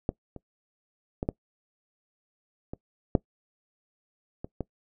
clicks, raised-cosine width 2 ms, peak -12 / -27 / -16 / -12 / -22 / -6 / -22 / -17 dBFS, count 8, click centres 0.091 / 0.363 / 1.229 / 1.289 / 2.735 / 3.152 / 4.445 / 4.607 s, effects noise-tail reverb RT60 0.1 s tail -22 dB re dry

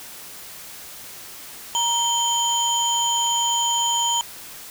sine tone cluster, 939 / 3125 / 6910 Hz, A#5 / G7 / A8, +12 / -6 / -32 cents, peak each -23 dBFS, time 1.75-4.21 s, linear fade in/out 0 ms, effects white hiss -39 dBFS RMS until 4.7 s

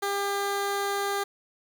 15% pulse tone, 400.4 Hz, G4, 37 cents sharp, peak -20 dBFS, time 0.02-1.24 s, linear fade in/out 10 ms, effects 9-bit

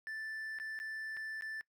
triangle tone with dropouts, 1762 Hz, A6, 2 cents sharp, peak -38 dBFS, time 0.07-1.61 s, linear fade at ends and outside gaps 0 ms, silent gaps 0.587-0.599 / 0.79-0.8 / 1.167-1.171 / 1.41-1.422 s, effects noise-tail reverb RT60 0.1 s tail -21 dB re dry

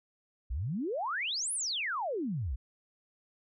sine exponential two-way sweep, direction up then down, 53 to 10860 to 53.6 Hz, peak -31 dBFS, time 0.5-2.56 s, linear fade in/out 10 ms, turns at 1.53 s, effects none

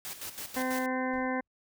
white noise with tremolo, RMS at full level -39 dBFS, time 0.05-0.86 s, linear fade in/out 0 ms, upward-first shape square, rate 6.1 Hz, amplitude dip 65%
harmonic tone, 257.3 Hz, C4, 29 cents flat, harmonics 1 / 2 / 3 / 4 / 6 / 7 / 8, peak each -32 / -35 / -37 / -38 / -40 / -40 / -41 dBFS, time 0.56-1.41 s, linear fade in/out 10 ms
brown noise with exponential decay, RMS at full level -48 dBFS, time 1.13-1.48 s, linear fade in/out 5 ms, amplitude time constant 74 ms
effects none

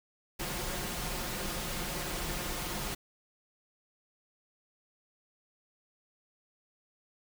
pink noise with comb filter, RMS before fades -36 dBFS, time 0.39-2.95 s, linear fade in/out 10 ms, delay 5.6 ms, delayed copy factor +0.55, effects none

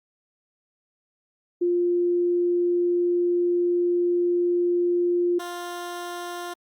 sine / 15% pulse tone pair in turn, 350.7 / 350.7 Hz, F4 / F4, +7 / +7 cents, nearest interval unison, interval 0 cents, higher neither, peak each -19 / -25 dBFS, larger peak first, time 1.61-5.39 / 5.39-6.54 s, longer first, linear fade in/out 10 ms, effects Opus 32 kbps

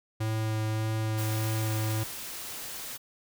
square tone with vibrato, 109.5 Hz, A2, 8 cents flat, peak -28 dBFS, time 0.2-2.04 s, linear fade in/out 10 ms, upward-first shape sine, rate 1.7 Hz, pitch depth 9 cents each way
white noise, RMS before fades -39 dBFS, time 1.17-2.98 s, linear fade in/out 20 ms
effects none

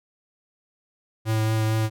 square tone with vibrato, 110 Hz, A2, in tune, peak -21 dBFS, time 1.25-1.9 s, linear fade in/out 50 ms, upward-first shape triangle, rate 4.4 Hz, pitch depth 14 cents each way, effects none

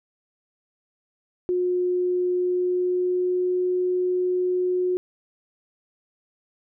sine tone with pitch glide, 360.2 to 363.3 Hz, F#4 to F#4, -46 to -32 cents, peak -20 dBFS, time 1.49-4.97 s, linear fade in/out 0 ms, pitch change +14 cents, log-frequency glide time 2.33-3.64 s, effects none

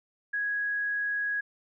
sine tone, 1661.2 Hz, G#6, in tune, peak -27 dBFS, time 0.33-1.41 s, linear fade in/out 10 ms, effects none

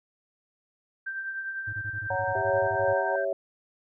sine tone with tremolo, 1568 Hz, G6, in tune, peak -29 dBFS, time 1.06-3.25 s, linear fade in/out 10 ms, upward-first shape triangle, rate 10 Hz, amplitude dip 50%
triangle tone bursts, 104 Hz, G#2, 3 cents sharp, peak -33 dBFS, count 15, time 1.67-2.936 s, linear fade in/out 10 ms, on 62 ms, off 24 ms
harmonic tone, 185.8 Hz, F#3, 7 cents sharp, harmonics 3 / 4 / 5, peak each -30 / -31 / -32 dBFS, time 2.1-3.16 s, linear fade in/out 5 ms
sine chord, C# diminished, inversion second, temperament equal, 392 / 554.4 / 659.3 Hz, G4 / C#5 / E5, 0 / 0 / 0 cents, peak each -33 / -28 / -30 dBFS, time 2.35-3.33 s, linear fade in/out 2 ms
effects none

